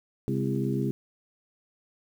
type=harmonic tone with a mistuned harmonic; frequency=67.3 Hz; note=C2; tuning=49 cents sharp; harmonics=2 / 3 / 4 / 5 / 6; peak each=-29 / -31 / -32 / -33 / -34 dBFS; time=0.28-0.91 s; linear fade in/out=0 ms; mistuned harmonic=4; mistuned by=-72 cents; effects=9-bit